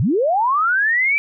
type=linear sweep; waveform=sine; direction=up; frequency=92.5 to 2348 Hz; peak=-14 dBFS; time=0-1.18 s; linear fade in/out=0 ms; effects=none